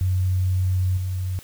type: tone with level steps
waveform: sine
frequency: 92.5 Hz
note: F#2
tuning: in tune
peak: -18 / -23 dBFS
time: 0.01-1.39 s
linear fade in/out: 0 ms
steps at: 0.97 s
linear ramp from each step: 5 ms
effects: white hiss -47 dBFS RMS until 1.43 s